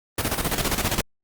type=noise with tremolo; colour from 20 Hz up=pink; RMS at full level=-22 dBFS; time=0.18-1.01 s; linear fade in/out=5 ms; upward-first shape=square; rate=15 Hz; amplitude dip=65%; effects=Opus 32 kbps